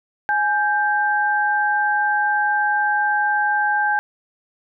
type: tone pair together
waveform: sine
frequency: 835.3 / 1574 Hz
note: G#5 / G6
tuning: +10 / +7 cents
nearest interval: major seventh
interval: 1097 cents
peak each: -19 dBFS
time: 0.29-3.99 s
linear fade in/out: 0 ms
effects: none